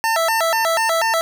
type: tone with vibrato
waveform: 25% pulse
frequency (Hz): 770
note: G5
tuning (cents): -31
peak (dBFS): -12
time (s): 0.04-1.21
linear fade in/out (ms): 0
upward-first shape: square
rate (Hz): 4.1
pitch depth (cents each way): 270
effects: none